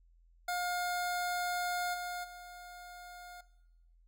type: tone with level steps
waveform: 25% pulse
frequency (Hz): 712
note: F5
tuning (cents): +33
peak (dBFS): -29 / -34 / -44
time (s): 0.48-3.41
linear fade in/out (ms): 5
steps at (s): 1.93 / 2.23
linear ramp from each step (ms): 20
effects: noise-tail reverb RT60 1.0 s tail -18 dB re dry + added 42 Hz sine -61 dBFS peak until 4.07 s